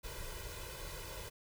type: noise with comb filter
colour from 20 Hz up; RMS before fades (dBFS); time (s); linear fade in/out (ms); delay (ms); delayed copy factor
pink; -45; 0.03-1.3; 20; 2; +1
effects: none